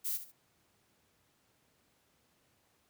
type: noise with echo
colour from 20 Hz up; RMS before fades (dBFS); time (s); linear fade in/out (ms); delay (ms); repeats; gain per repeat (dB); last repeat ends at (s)
violet; -35; 0.04-0.18; 20; 71; 2; -11; 0.322
effects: pink hiss -72 dBFS RMS until 2.89 s + high-pass 80 Hz 12 dB/octave